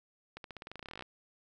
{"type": "accelerating click train", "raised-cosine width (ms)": 0.3, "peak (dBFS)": -28, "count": 19, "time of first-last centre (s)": [0.37, 1.024], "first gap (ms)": 72, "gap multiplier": 0.91, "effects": []}